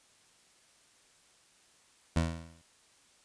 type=tone with exponential decay; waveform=20% pulse; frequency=82.41 Hz; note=E2; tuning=in tune; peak=-19 dBFS; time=2.16-2.62 s; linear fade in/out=5 ms; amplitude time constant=100 ms; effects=white hiss -64 dBFS RMS until 3.24 s + resampled to 22050 Hz